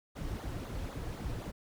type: noise with flanger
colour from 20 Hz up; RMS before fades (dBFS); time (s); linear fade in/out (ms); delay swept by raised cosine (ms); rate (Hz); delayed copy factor
brown; -39; 0.15-1.52; 20; 0.35 to 5.15; 3.9; -0.75
effects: none